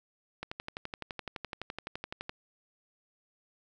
click train, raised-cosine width 0.3 ms, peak -21 dBFS, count 23, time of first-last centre 0.43-2.294 s, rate 11.8 Hz, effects none

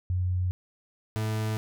sine / 40% pulse tone pair in turn, 90.8 / 108.79 Hz, F#2 / A2, -32 / -19 cents, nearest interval minor third, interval 313 cents, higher second, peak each -24 / -26 dBFS, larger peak first, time 0.1-0.51 / 1.16-1.57 s, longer neither, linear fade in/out 0 ms, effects none

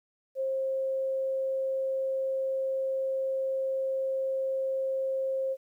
sine tone, 532 Hz, C5, 29 cents sharp, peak -27 dBFS, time 0.35-5.57 s, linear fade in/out 50 ms, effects 11-bit

